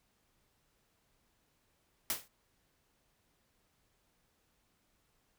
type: noise with exponential decay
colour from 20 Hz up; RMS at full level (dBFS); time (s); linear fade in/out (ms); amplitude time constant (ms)
white; -30; 2.1-2.28; 1; 39
effects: pink hiss -75 dBFS RMS until 5.38 s